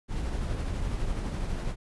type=noise with tremolo; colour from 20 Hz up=brown; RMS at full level=-29 dBFS; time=0.08-1.76 s; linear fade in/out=50 ms; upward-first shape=triangle; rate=12 Hz; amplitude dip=35%; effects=resampled to 24000 Hz